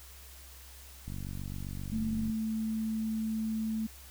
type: click train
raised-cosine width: 5 ms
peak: -28 dBFS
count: 59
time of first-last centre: 1.08-2.298 s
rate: 47.6 Hz
type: tone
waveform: sine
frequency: 220 Hz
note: A3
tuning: in tune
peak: -30 dBFS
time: 1.92-3.87 s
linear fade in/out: 10 ms
effects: added 66 Hz sine -51 dBFS peak until 4.1 s + white hiss -53 dBFS RMS until 4.1 s